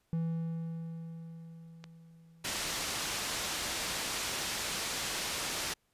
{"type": "tone with exponential decay", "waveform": "triangle", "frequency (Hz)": 164.81, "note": "E3", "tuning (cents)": 0, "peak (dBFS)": -27, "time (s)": [0.13, 3.4], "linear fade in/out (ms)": 0, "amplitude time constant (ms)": 710}
{"type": "click", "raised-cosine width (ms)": 0.2, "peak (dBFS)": -29, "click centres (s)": 1.841}
{"type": "low-pass noise", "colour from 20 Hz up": "white", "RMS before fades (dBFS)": -36, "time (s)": [2.44, 5.74], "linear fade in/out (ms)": 10, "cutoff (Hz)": 6800, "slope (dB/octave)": 12}
{"effects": ["pink hiss -75 dBFS RMS until 5.93 s", "resampled to 32000 Hz"]}